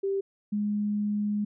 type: tone pair in turn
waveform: sine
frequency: 392 / 207.7 Hz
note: G4 / G#3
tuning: 0 / 0 cents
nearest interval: major seventh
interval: 1100 cents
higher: first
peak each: -25 dBFS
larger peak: neither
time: 0.03-0.21 / 0.52-1.45 s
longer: second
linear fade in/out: 10 ms
effects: none